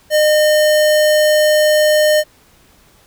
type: tone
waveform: square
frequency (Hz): 609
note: D#5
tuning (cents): -37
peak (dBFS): -10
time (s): 0.1-2.24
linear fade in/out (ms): 50
effects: pink hiss -50 dBFS RMS until 3.06 s